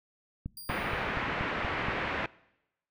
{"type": "click train", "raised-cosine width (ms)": 5, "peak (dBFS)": -23, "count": 7, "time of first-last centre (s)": [0.46, 1.885], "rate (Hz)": 4.21}
{"type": "tone with exponential decay", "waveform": "10% pulse", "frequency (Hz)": 4786, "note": "D8", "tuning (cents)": 32, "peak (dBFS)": -33, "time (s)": [0.57, 1.26], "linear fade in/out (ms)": 2, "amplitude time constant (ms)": 150}
{"type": "low-pass noise", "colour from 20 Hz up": "white", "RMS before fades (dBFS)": -33, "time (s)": [0.69, 2.26], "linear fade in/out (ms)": 2, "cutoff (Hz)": 2300, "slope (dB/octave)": 24}
{"effects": ["noise-tail reverb RT60 0.9 s tail -22 dB re dry"]}